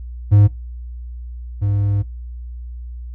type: tone pair in turn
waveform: triangle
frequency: 102.7 / 101.23 Hz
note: G#2 / G#2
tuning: -19 / -44 cents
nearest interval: unison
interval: 25 cents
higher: first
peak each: -5 / -13 dBFS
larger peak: first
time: 0.31-0.48 / 1.61-2.03 s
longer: second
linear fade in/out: 20 ms
effects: noise-tail reverb RT60 0.2 s tail -21 dB re dry + added 60 Hz sine -28 dBFS peak until 3.14 s